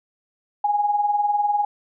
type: tone with tremolo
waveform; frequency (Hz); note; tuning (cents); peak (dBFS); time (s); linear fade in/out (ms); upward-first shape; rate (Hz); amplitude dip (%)
sine; 826; G#5; -10; -15; 0.64-1.65; 5; sine; 20; 60
effects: none